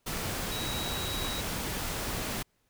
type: tone in noise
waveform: sine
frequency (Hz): 3857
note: B7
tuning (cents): -42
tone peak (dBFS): -37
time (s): 0.51-1.41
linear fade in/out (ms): 10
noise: pink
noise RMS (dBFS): -34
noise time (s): 0.06-2.43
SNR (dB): -6
effects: pink hiss -73 dBFS RMS until 2.69 s